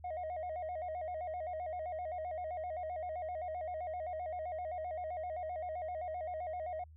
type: tone with vibrato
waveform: sine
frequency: 674 Hz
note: E5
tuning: 38 cents sharp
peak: -35 dBFS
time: 0.04-6.84 s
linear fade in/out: 5 ms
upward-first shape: square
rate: 7.7 Hz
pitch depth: 120 cents each way
effects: tanh soft clip ceiling -36 dBFS + added 78 Hz sine -53 dBFS peak until 6.96 s